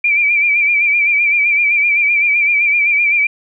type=tone with vibrato; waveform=sine; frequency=2349 Hz; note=D7; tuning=in tune; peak=-10 dBFS; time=0.04-3.27 s; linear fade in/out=5 ms; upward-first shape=sine; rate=7.8 Hz; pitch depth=56 cents each way; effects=none